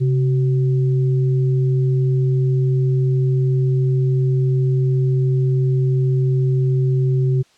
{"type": "tone pair together", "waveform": "sine", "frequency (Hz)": [133.1, 376.5], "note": ["C3", "F#4"], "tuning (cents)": [30, 30], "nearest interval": "octave + tritone", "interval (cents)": 1800, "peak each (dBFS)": [-14, -25], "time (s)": [0, 7.43], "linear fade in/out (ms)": 20, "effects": ["white hiss -55 dBFS RMS until 7.57 s", "low-pass 6000 Hz 12 dB/octave"]}